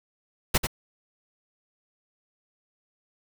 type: noise with echo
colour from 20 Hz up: pink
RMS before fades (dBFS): -20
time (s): 0.54-0.58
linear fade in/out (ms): 10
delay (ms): 91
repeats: 1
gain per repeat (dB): -7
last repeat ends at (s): 0.671
effects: none